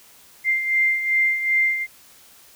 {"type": "beating tone pair", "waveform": "sine", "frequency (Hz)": [2093, 2095.6], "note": ["C7", "C7"], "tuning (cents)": [0, 2], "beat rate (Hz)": 2.6, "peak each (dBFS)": [-25, -18], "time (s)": [0.44, 1.87], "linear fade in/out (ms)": 50, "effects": ["white hiss -50 dBFS RMS until 2.55 s"]}